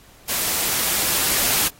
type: noise with level ramp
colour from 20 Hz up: white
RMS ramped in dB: -23 to -19 dBFS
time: 0.28-1.69 s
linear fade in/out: 20 ms
effects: pink hiss -50 dBFS RMS until 1.79 s + AAC 48 kbps